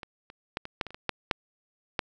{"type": "clicks", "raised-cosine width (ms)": 0.3, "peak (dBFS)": [-23, -29, -14, -22, -11, -23, -30, -25, -10, -7, -10], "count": 11, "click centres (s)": [0.032, 0.301, 0.571, 0.654, 0.812, 0.867, 0.906, 0.945, 1.093, 1.312, 1.992], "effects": []}